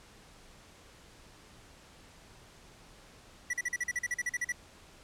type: tone bursts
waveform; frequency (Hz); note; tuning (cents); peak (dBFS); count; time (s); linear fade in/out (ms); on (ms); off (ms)
square; 1953; B6; -20; -30; 14; 3.5-4.522; 5; 34; 42
effects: pink hiss -56 dBFS RMS until 5.03 s + low-pass 9000 Hz 12 dB/octave